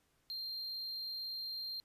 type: tone with amplitude modulation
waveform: triangle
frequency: 4186 Hz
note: C8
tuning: in tune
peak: -37 dBFS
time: 0.3-1.8 s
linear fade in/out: 0 ms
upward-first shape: sine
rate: 211 Hz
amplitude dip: 30%
effects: pink hiss -75 dBFS RMS until 1.84 s + resampled to 32000 Hz